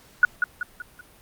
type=tone with echo; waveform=sine; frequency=1461 Hz; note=F#6; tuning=22 cents flat; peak=-10 dBFS; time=0.23-0.25 s; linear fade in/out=2 ms; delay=190 ms; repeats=4; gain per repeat=-7 dB; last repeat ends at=1.01 s; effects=pink hiss -53 dBFS RMS until 1.21 s + Opus 48 kbps